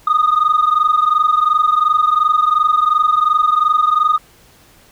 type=tone pair together; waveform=sine; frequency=1221.7 / 1244.5 Hz; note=D#6 / D#6; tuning=-32 / 0 cents; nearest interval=unison; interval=32 cents; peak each=-12 dBFS; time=0.07-4.18 s; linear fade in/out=5 ms; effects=tanh soft clip ceiling -7 dBFS + pink hiss -48 dBFS RMS until 4.91 s